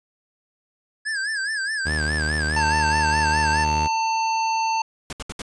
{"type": "tone with vibrato", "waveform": "square", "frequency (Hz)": 1661.2, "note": "G#6", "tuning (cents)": 0, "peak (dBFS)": -24, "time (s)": [1.05, 3.65], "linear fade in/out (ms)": 20, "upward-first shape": "sine", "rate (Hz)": 4.8, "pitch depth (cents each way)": 120}
{"type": "tone", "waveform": "sawtooth", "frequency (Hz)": 76.4, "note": "D#2", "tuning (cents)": -31, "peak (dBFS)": -20, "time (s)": [1.85, 3.88], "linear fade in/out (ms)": 20}
{"type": "harmonic tone", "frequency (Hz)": 895, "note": "A5", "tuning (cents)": 29, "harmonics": [1, 3, 5, 7], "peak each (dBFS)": [-20, -30, -34, -37], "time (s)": [2.56, 4.82], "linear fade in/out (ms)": 5}
{"type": "noise bursts", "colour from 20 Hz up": "pink", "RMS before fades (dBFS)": -31, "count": 4, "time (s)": [5.1, 5.419], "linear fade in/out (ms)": 2, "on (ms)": 28, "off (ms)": 69}
{"effects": ["resampled to 22050 Hz"]}